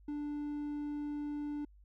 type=tone; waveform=triangle; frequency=293.7 Hz; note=D4; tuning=in tune; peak=-34 dBFS; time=0.08-1.65 s; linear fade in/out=5 ms; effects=added 50 Hz sine -57 dBFS peak until 1.84 s